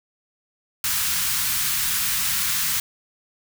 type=band-stop noise; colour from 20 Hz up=white; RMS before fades=-23 dBFS; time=0.84-2.8 s; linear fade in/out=2 ms; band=190 to 1100 Hz; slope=24 dB/octave; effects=none